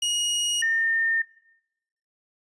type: tone pair in turn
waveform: sawtooth / sine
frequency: 2884 / 1816.8 Hz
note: F#7 / A#6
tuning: -45 / -45 cents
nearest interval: minor sixth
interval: 800 cents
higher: first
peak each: -19 / -20 dBFS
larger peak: first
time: 0.02-0.62 / 0.62-1.22 s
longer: neither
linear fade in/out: 5 ms
effects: noise-tail reverb RT60 0.9 s tail -21 dB re dry + resampled to 24000 Hz